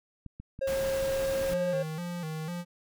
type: clicks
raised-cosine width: 5 ms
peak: -29 dBFS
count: 4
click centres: 0.263 / 0.4 / 0.591 / 1.522 s
type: tone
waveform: triangle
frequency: 539 Hz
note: C#5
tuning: 49 cents flat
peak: -25 dBFS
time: 0.61-1.83 s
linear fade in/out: 10 ms
type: noise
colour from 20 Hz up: pink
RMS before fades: -38 dBFS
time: 0.67-1.54 s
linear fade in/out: 5 ms
type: tone with vibrato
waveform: square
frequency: 165.8 Hz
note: E3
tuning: 10 cents sharp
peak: -34 dBFS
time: 1.48-2.65 s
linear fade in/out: 50 ms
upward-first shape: square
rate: 2 Hz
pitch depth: 92 cents each way
effects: none